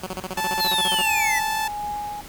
10% pulse tone bursts, 186.1 Hz, F#3, 10 cents sharp, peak -19 dBFS, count 15, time 0.03-1.018 s, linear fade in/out 5 ms, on 36 ms, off 32 ms
sawtooth tone, 876 Hz, A5, 8 cents flat, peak -19 dBFS, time 0.37-1.68 s, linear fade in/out 5 ms
square exponential sweep, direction down, 4349 to 1911 Hz, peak -22 dBFS, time 0.59-1.4 s, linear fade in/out 20 ms
sine tone with tremolo, 830 Hz, G#5, 1 cent flat, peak -25 dBFS, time 1.06-2.21 s, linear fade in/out 2 ms, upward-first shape triangle, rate 1.5 Hz, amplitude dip 50%
effects pink hiss -41 dBFS RMS until 2.28 s

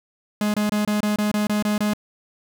45% pulse tone bursts, 209.6 Hz, G#3, 16 cents sharp, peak -19 dBFS, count 10, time 0.41-1.935 s, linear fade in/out 2 ms, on 130 ms, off 25 ms, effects none

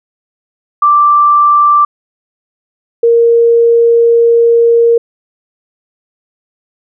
sine tone pair in turn, 1174.7 / 466.2 Hz, D6 / A#4, 0 / 0 cents, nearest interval octave + major third, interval 1600 cents, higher first, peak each -4 dBFS, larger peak neither, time 0.82-1.85 / 3.03-4.98 s, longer second, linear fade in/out 5 ms, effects none

